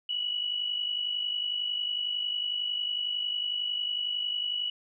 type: tone pair together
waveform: sine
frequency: 2890 / 2941 Hz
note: F#7 / F#7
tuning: -41 / -11 cents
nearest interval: unison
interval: 30 cents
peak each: -36 / -29 dBFS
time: 0.09-4.7 s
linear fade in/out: 5 ms
effects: none